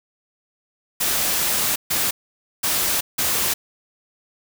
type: noise bursts at uneven times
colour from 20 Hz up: white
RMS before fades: -21 dBFS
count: 4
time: 1-1.76 / 1.9-2.11 / 2.63-3.01 / 3.18-3.54 s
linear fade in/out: 10 ms
effects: none